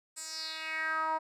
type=tone with band-pass filter sweep; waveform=10% pulse; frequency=317.4 Hz; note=D#4; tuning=35 cents sharp; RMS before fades=-35 dBFS; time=0.16-1.19 s; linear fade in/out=20 ms; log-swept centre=8300 to 830 Hz; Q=4; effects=none